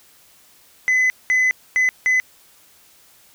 sine tone bursts at uneven times, 2019 Hz, B6, 38 cents sharp, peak -11 dBFS, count 4, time 0.88-1.1 / 1.3-1.51 / 1.76-1.89 / 2.06-2.2 s, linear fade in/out 0 ms, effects tanh soft clip ceiling -13 dBFS + white hiss -52 dBFS RMS until 3.34 s

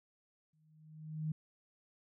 sine tone with exponential growth, 155.56 Hz, D#3, in tune, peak -32 dBFS, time 0.53-1.32 s, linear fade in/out 5 ms, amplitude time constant 170 ms, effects none

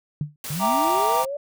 sine tone with exponential decay, 148.5 Hz, D3, 20 cents sharp, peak -19 dBFS, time 0.21-0.36 s, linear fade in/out 2 ms, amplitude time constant 31 ms
white noise, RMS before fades -33 dBFS, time 0.44-1.25 s, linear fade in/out 2 ms
sine linear sweep, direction up, 135.5 to 590 Hz, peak -26 dBFS, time 0.5-1.37 s, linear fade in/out 5 ms
triangle chord, E half-diminished seventh, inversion none, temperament equal, 659.3 / 784 / 932.3 / 1174.7 Hz, E5 / G5 / Bb5 / D6, 0 / 0 / 0 / 0 cents, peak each -24 / -24 / -20 / -23 dBFS, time 0.59-1.26 s, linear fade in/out 50 ms
effects none

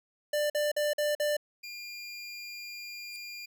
square tone bursts, 593 Hz, D5, 17 cents sharp, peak -27 dBFS, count 5, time 0.33-1.368 s, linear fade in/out 5 ms, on 170 ms, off 47 ms
25% pulse tone, 2400 Hz, D7, 37 cents sharp, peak -36 dBFS, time 1.63-3.46 s, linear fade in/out 10 ms
20% pulse tone with exponential growth, 4699 Hz, D8, in tune, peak -35 dBFS, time 3.06-3.16 s, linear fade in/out 0 ms, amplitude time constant 21 ms
effects none

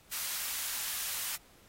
white high-pass noise, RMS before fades -36 dBFS, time 0.11-1.37 s, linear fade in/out 20 ms, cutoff 1100 Hz, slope 12 dB/octave, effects pink hiss -61 dBFS RMS until 1.68 s + AAC 48 kbps

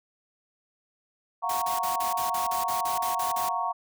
sine chord, Gb major seventh, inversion third, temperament equal with one note detuned, 698.5 / 740 / 928.6 / 1108.7 Hz, F5 / Gb5 / Bb5 / Db6, 0 / 0 / -7 / 0 cents, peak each -33 / -33 / -30 / -30 dBFS, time 1.42-3.73 s, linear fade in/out 20 ms
white noise bursts, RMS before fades -35 dBFS, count 12, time 1.49-3.49 s, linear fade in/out 5 ms, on 130 ms, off 40 ms
effects none

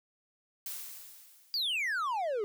blue noise with exponential decay, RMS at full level -38 dBFS, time 0.66-2 s, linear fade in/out 2 ms, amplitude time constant 290 ms
triangle exponential sweep, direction down, 4859 to 397.2 Hz, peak -28 dBFS, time 1.54-2.44 s, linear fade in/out 0 ms
effects none

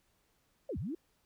sine linear two-way sweep, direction down then up, 606 to 64.3 to 359.7 Hz, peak -35 dBFS, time 0.69-0.95 s, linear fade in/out 5 ms, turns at 0.78 s, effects pink hiss -74 dBFS RMS until 1.25 s

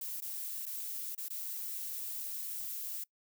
violet noise with dropouts, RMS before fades -40 dBFS, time 0.01-3.04 s, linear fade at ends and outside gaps 5 ms, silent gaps 0.205-0.221 / 0.657-0.663 / 1.15-1.178 / 1.284-1.302 s, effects noise-tail reverb RT60 0.1 s tail -23 dB re dry

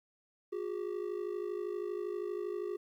triangle ring-modulated tone, 386 Hz, G4, 27 cents flat, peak -30 dBFS, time 0.52-2.77 s, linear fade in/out 10 ms, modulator 26.3 Hz, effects 12-bit

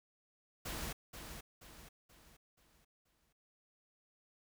pink noise with echo, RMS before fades -42 dBFS, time 0.65-0.93 s, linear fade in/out 10 ms, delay 480 ms, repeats 5, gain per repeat -7 dB, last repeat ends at 3.33 s, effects none

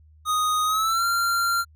square tone with pitch glide, 1244.5 to 1380.9 Hz, D#6 to F6, 0 to -20 cents, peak -21 dBFS, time 0.25-1.65 s, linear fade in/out 50 ms, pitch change +180 cents, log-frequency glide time 0.65-1.05 s, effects added 77 Hz sine -50 dBFS peak until 1.75 s

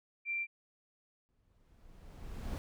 sine tone, 2359 Hz, D7, 7 cents sharp, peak -33 dBFS, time 0.25-0.47 s, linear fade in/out 50 ms
brown noise with exponential growth, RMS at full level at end -36 dBFS, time 1.29-2.58 s, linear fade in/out 0 ms, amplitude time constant 280 ms
effects none

